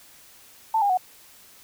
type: tone with pitch steps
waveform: sine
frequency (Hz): 887 / 808.7 / 737.3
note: A5 / G#5 / F#5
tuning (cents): +14 / -46 / -6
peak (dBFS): -18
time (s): 0.74-0.974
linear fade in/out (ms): 5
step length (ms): 78
effects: white hiss -51 dBFS RMS until 1.63 s